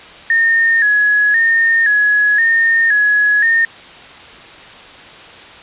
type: tone with vibrato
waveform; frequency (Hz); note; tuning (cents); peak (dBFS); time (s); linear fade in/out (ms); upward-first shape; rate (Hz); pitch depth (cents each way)
sine; 1753; A6; -7; -9; 0.3-3.65; 2; square; 0.96; 72
effects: white hiss -36 dBFS RMS until 5.62 s + resampled to 8000 Hz

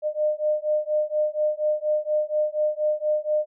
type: beating tone pair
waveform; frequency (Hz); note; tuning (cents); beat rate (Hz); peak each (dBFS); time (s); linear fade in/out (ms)
sine; 605 / 609.2; D#5 / D#5; -49 / -37; 4.2; -24; 0.02-3.46; 50
effects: none

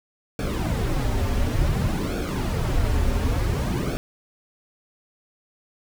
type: noise with flanger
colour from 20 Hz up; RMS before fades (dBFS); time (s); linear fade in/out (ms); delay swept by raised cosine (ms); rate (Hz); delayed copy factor
brown; -23; 0.39-3.97; 0; 1 to 6.3; 0.56; -0.7
effects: none

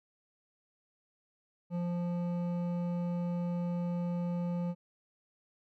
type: tone with hard clipping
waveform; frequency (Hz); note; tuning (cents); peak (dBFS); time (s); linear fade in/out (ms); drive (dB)
sine; 174.61; F3; 0; -33; 1.7-4.75; 50; 10
effects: none

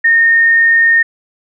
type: tone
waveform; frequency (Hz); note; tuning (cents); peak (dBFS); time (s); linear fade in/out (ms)
sine; 1836; A#6; -27; -6; 0.04-1.03; 10
effects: none

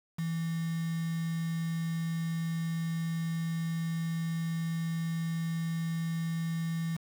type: tone with quantisation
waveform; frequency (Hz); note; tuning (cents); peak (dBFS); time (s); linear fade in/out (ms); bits
sine; 164.81; E3; 0; -30; 0.18-6.97; 10; 7
effects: none

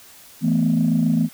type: chord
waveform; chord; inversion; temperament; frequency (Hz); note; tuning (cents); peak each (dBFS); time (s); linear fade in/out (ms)
sine; E suspended fourth; none; just; 164.81 / 219.8 / 247.2; E3 / A3 / B3; 0 / -2 / +2; -19; 0.41-1.29; 50
effects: tanh soft clip ceiling -9 dBFS + white hiss -46 dBFS RMS until 1.33 s

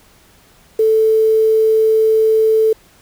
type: tone with quantisation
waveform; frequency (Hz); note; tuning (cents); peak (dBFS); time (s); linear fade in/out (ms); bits
sine; 440; A4; 0; -9; 0.79-2.73; 5; 6
effects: pink hiss -49 dBFS RMS until 3.01 s

